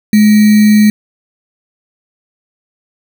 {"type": "tone with sample-and-hold", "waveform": "sine", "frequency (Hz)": 211.6, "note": "G#3", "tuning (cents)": 33, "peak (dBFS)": -3, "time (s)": [0.13, 0.9], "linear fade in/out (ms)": 2, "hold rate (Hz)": 2100, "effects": []}